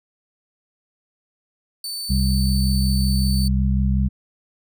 sawtooth tone, 4527 Hz, C#8, 36 cents sharp, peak -24 dBFS, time 1.84-3.48 s, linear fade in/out 2 ms
harmonic tone, 65.41 Hz, C2, in tune, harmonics 1 / 2 / 3, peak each -18 / -23 / -22 dBFS, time 2.09-4.09 s, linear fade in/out 20 ms
effects none

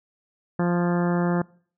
harmonic tone with a mistuned harmonic, 174.61 Hz, F3, in tune, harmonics 1 / 2 / 3 / 4 / 5 / 6 / 7 / 8 / 9 / 10, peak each -21 / -27 / -31 / -33 / -35 / -37 / -38 / -39 / -40 / -41 dBFS, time 0.59-1.42 s, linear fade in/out 5 ms, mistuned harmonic 9, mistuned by +26 cents, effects noise-tail reverb RT60 0.5 s tail -24 dB re dry

